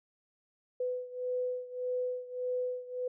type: beating tone pair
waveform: sine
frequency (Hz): 499.7 / 501.4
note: B4 / B4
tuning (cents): +20 / +26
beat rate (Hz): 1.7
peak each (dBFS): -34 / -37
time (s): 0.8-3.08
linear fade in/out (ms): 5
effects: none